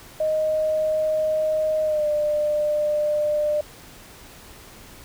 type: tone with pitch glide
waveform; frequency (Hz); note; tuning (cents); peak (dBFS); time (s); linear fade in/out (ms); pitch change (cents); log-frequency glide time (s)
sine; 622.3 to 598.7; D#5 to D5; 0 to +33; -19; 0.2-3.61; 5; -67; 1.83-2.06
effects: pink hiss -45 dBFS RMS until 5.04 s